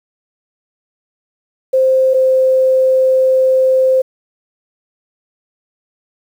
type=tone pair in turn; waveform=sine; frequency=523.3 / 521.4 Hz; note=C5 / C5; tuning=0 / -6 cents; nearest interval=unison; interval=6 cents; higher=first; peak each=-8 / -8 dBFS; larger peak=neither; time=1.73-2.14 / 2.14-4.02 s; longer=second; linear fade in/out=10 ms; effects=7-bit